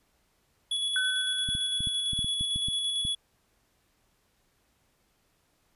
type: tone with tremolo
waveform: square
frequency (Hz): 3387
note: G#7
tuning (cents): +33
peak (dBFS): -27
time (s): 0.71-3.15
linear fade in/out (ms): 5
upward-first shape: square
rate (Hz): 8.9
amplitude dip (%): 25
type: tone with exponential decay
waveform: sine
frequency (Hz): 1511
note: F#6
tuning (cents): +36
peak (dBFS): -25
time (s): 0.96-2.25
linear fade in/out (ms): 1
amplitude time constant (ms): 280
type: clicks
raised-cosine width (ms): 5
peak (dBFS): -24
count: 11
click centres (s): 1.489 / 1.551 / 1.806 / 1.872 / 2.133 / 2.191 / 2.245 / 2.41 / 2.56 / 2.685 / 3.051
effects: pink hiss -70 dBFS RMS until 5.75 s + resampled to 32000 Hz